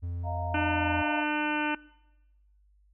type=tone with pitch glide; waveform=triangle; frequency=86.7 to 85.7 Hz; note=F2 to F2; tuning=-12 to -32 cents; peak=-29 dBFS; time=0.02-1.03 s; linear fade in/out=20 ms; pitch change=-20 cents; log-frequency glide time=0.23-0.68 s
type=chord; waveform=sine; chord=Eb suspended second; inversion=none; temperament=equal with one note detuned; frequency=622.3 / 698.5 / 925.4 Hz; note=Eb5 / F5 / Bb5; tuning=0 / 0 / -13 cents; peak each=-39 / -35 / -38 dBFS; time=0.23-1.25 s; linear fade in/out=50 ms
type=harmonic tone; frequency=300.2 Hz; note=D4; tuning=38 cents sharp; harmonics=1 / 2 / 3 / 4 / 5 / 6 / 7 / 8 / 9 / 10; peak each=-30 / -39 / -32 / -42 / -32 / -43 / -45 / -37 / -38 / -43 dBFS; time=0.54-1.75 s; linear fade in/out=5 ms
effects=noise-tail reverb RT60 1.0 s tail -23 dB re dry + added 50 Hz sine -60 dBFS peak until 2.93 s